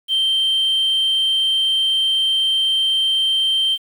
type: tone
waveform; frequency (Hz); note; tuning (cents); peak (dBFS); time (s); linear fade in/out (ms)
sine; 3136; G7; 0; -13; 0.08-3.78; 50
effects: tanh soft clip ceiling -12 dBFS + 7-bit